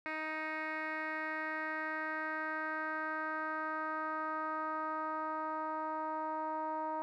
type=tone with low-pass filter sweep; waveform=10% pulse; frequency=312.8 Hz; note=D#4; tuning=9 cents sharp; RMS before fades=-38 dBFS; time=0.06-7.02 s; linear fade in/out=0 ms; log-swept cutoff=2300 to 930 Hz; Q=3.2; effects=none